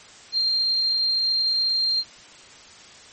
sine tone, 4186 Hz, C8, in tune, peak -19 dBFS, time 0.32-2.04 s, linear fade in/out 50 ms, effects white hiss -46 dBFS RMS until 3.12 s + MP3 32 kbps

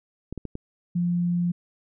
clicks, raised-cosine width 3 ms, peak -20 dBFS, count 4, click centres 0.326 / 0.377 / 0.453 / 0.554 s
sine tone, 174.61 Hz, F3, in tune, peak -21 dBFS, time 0.95-1.52 s, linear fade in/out 10 ms
effects none

